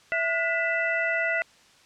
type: harmonic tone with a mistuned harmonic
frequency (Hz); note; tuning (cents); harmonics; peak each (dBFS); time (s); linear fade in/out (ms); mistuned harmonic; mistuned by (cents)
662; E5; +7; 1 / 2 / 3 / 4; -29 / -29 / -26 / -34; 0.12-1.42; 0; 2; +150
effects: white hiss -56 dBFS RMS until 1.85 s + low-pass 6000 Hz 12 dB/octave